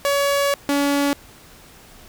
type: tone pair in turn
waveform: sawtooth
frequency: 564 / 283.7 Hz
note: C#5 / C#4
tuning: +30 / +40 cents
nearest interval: octave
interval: 1190 cents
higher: first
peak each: -13 dBFS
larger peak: neither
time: 0.05-0.54 / 0.69-1.13 s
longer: first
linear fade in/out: 0 ms
effects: pink hiss -46 dBFS RMS until 2.08 s